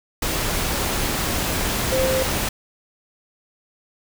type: tone in noise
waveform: sine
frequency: 523.3 Hz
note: C5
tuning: in tune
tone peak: -19 dBFS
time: 1.92-2.23 s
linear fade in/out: 5 ms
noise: pink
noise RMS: -23 dBFS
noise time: 0.22-2.49 s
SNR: +1 dB
effects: none